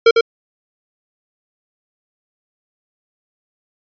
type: tone with echo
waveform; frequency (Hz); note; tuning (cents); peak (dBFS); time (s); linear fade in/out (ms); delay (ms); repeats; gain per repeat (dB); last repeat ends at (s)
square; 458.8; A#4; -28; -6; 0.06-0.11; 5; 100; 1; -4; 0.21
effects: resampled to 11025 Hz